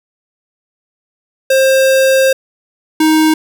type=tone pair in turn; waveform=square; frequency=531 / 313.5 Hz; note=C5 / D#4; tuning=+25 / +13 cents; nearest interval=major sixth; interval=912 cents; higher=first; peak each=-8 dBFS; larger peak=neither; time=1.5-2.33 / 3-3.34 s; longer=first; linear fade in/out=5 ms; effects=none